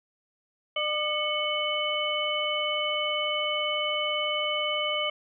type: harmonic tone with a mistuned harmonic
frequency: 602 Hz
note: D5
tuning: 43 cents sharp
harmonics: 1 / 2 / 4 / 5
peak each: -31 / -33 / -32 / -29 dBFS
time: 0.76-5.1 s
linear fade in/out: 5 ms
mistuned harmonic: 4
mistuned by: -150 cents
effects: none